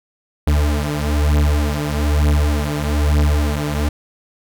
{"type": "beating tone pair", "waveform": "40% pulse", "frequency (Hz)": [73.42, 74.52], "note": ["D2", "D2"], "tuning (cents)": [0, 26], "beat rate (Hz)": 1.1, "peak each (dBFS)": [-16, -17], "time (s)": [0.47, 3.89], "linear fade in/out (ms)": 5, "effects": []}